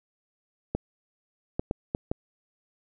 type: clicks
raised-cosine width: 2 ms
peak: -13 dBFS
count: 5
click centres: 0.75 / 1.595 / 1.711 / 1.949 / 2.115 s
effects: none